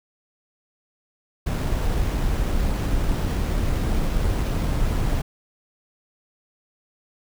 brown noise with sample-and-hold, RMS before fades -22 dBFS, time 1.46-5.22 s, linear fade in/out 10 ms, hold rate 8820 Hz, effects none

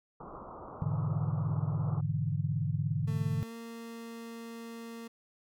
white low-pass noise, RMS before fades -46 dBFS, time 0.2-2.01 s, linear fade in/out 5 ms, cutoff 1300 Hz, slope 96 dB/octave
sine chord, E dominant seventh, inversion first, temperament equal with one note detuned, 103.83 / 123.47 / 146.83 / 163.96 Hz, G#2 / B2 / D3 / E3, 0 / 0 / 0 / -9 cents, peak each -34 / -37 / -32 / -36 dBFS, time 0.82-3.43 s, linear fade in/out 0 ms
30% pulse tone with pitch glide, 223.2 to 230.3 Hz, A3 to A#3, +25 to -21 cents, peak -39 dBFS, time 3.07-5.08 s, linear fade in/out 10 ms, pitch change +54 cents, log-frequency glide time 3.37-3.54 s
effects none

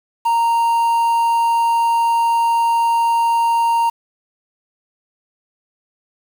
triangle tone with quantisation, 928 Hz, A#5, 8 cents flat, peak -11 dBFS, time 0.25-3.9 s, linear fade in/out 10 ms, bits 6, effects none

